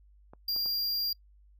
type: clicks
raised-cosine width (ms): 1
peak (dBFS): -34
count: 3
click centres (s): 0.335 / 0.563 / 0.66
type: tone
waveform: square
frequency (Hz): 4777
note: D8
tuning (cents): +29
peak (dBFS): -29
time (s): 0.48-1.13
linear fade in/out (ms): 5
effects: noise-tail reverb RT60 0.1 s tail -25 dB re dry + added 50 Hz sine -56 dBFS peak until 1.59 s